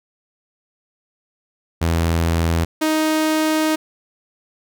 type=tone pair in turn; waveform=sawtooth; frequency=83.1 / 312.5 Hz; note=E2 / D#4; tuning=+15 / +8 cents; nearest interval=octave + major seventh; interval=2293 cents; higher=second; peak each=-12 / -12 dBFS; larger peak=neither; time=1.81-2.65 / 2.81-3.76 s; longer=second; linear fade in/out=10 ms; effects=none